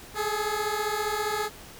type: beating tone pair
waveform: 15% pulse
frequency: 415.3 / 430.3 Hz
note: G#4 / A4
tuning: 0 / -39 cents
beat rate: 15 Hz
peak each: -23 dBFS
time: 0.14-1.5 s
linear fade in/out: 50 ms
effects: pink hiss -46 dBFS RMS until 1.79 s